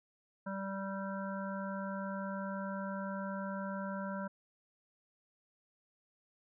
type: harmonic tone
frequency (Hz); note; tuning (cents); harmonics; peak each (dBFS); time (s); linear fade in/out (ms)
194.7; G3; -12; 1 / 3 / 5 / 7 / 8; -39 / -43 / -45 / -47 / -48; 0.46-4.28; 10
effects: none